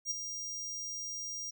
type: tone with ADSR envelope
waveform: square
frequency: 5700 Hz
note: F8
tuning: 34 cents sharp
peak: -30 dBFS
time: 0.05-1.51 s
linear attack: 59 ms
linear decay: 12 ms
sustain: -8 dB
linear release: 14 ms
effects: none